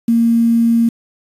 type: tone with quantisation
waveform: sine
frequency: 231.6 Hz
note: A#3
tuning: 11 cents flat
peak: -9 dBFS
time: 0.08-0.89 s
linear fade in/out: 5 ms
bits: 6
effects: resampled to 32000 Hz